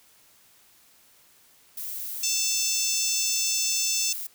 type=noise; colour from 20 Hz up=violet; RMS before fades=-34 dBFS; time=1.77-4.27 s; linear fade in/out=5 ms
type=harmonic tone; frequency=886 Hz; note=A5; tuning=12 cents sharp; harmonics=3 / 4 / 5 / 6 / 7 / 8 / 9; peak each=-35 / -36 / -37 / -30 / -28 / -32 / -31 dBFS; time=2.23-4.13 s; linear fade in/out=5 ms
effects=white hiss -58 dBFS RMS until 4.34 s